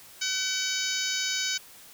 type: harmonic tone with a mistuned harmonic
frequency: 758 Hz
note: F#5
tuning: 42 cents sharp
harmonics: 2 / 3 / 4 / 5 / 6 / 7 / 8 / 9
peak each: -35 / -35 / -35 / -35 / -35 / -35 / -35 / -35 dBFS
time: 0.21-1.58 s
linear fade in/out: 10 ms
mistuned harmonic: 7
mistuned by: -42 cents
effects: white hiss -50 dBFS RMS until 1.93 s